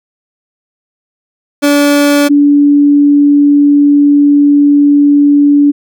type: tone pair in turn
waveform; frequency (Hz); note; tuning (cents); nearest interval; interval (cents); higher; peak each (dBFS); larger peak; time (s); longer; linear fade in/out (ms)
30% pulse / sine; 288.2 / 288.2; D4 / D4; -33 / -33; unison; 0; neither; -3; neither; 1.62-2.29 / 2.29-5.72; second; 20
effects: none